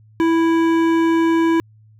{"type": "tone with hard clipping", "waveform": "triangle", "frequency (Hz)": 329.6, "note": "E4", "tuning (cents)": 0, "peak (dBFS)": -15, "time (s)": [0.2, 1.6], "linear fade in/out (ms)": 0, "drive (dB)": 17, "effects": ["added 108 Hz sine -46 dBFS peak until 1.99 s"]}